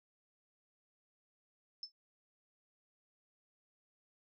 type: tone with exponential decay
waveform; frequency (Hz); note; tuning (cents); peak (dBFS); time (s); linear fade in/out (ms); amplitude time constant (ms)
sine; 5274; E8; 0; -37; 1.83-1.92; 2; 18
effects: none